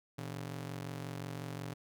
sawtooth ring-modulated tone, 139.2 Hz, C#3, 8 cents sharp, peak -33 dBFS, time 0.18-1.74 s, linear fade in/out 5 ms, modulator 22.8 Hz, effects none

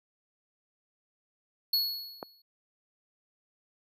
square tone with exponential decay, 4361 Hz, C#8, 29 cents flat, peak -23 dBFS, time 1.73-2.42 s, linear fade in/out 5 ms, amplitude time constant 150 ms
click, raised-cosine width 1 ms, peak -21 dBFS, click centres 2.228 s
effects high-pass 300 Hz 12 dB/octave

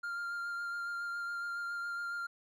triangle tone with vibrato, 1396.9 Hz, F6, in tune, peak -34 dBFS, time 0.03-2.27 s, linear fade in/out 10 ms, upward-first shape sine, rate 7.2 Hz, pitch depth 14 cents each way, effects none

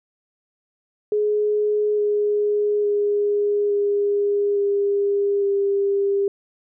sine tone with pitch steps, 419.9 / 415.6 / 411.3 / 407 / 402.8 / 398.6 Hz, G#4 / G#4 / G#4 / G#4 / G4 / G4, +19 / +1 / -17 / -35 / +47 / +29 cents, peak -17 dBFS, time 1.12-6.28 s, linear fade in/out 2 ms, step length 860 ms, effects none

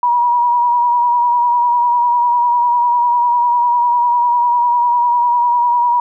sine tone with vibrato, 963 Hz, B5, 44 cents flat, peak -10 dBFS, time 0.03-6 s, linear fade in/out 2 ms, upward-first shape sine, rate 10 Hz, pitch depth 32 cents each way, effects none

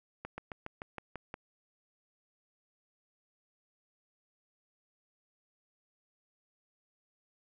slowing click train, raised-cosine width 0.5 ms, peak -25 dBFS, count 8, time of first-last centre 0.25-1.341 s, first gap 130 ms, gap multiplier 1.06, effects none

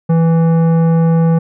sine tone with tanh clipping, 164.81 Hz, E3, in tune, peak -10 dBFS, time 0.09-1.39 s, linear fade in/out 10 ms, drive 13 dB, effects none

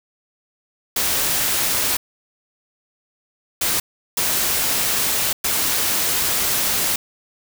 white noise bursts at uneven times, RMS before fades -20 dBFS, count 4, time 0.96-1.97 / 3.61-3.8 / 4.17-5.33 / 5.44-6.96 s, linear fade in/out 5 ms, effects none

